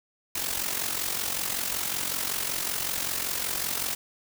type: noise with amplitude modulation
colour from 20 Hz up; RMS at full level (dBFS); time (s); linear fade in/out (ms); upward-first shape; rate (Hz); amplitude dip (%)
white; -27; 0.35-3.95; 5; sine; 45.3; 65
effects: none